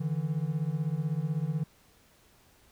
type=beating tone pair; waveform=triangle; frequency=146.83 / 162.83 Hz; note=D3 / E3; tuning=0 / -21 cents; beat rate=16 Hz; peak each=-29 dBFS; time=0-1.64 s; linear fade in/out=10 ms; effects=pink hiss -62 dBFS RMS until 2.71 s